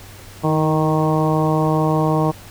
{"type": "harmonic tone with a mistuned harmonic", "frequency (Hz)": 155.56, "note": "D#3", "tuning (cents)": 0, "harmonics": [1, 2, 3, 4, 5, 6, 7], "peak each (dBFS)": [-18, -21, -23, -24, -25, -26, -26], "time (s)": [0.43, 2.32], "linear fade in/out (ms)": 20, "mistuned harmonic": 2, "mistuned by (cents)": 30, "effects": ["added 98 Hz sine -41 dBFS peak until 2.5 s", "pink hiss -41 dBFS RMS until 2.5 s"]}